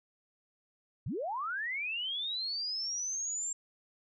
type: linear sweep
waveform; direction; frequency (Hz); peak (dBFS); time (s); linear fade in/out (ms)
sine; up; 82.41 to 7459; -33; 1.06-3.53; 5
effects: none